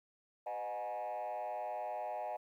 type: tone with frequency modulation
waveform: sine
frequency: 725 Hz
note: F#5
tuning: 35 cents flat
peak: -35 dBFS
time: 0.46-2.37 s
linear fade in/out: 10 ms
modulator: 110 Hz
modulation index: 1.4
effects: tanh soft clip ceiling -36 dBFS + 12-bit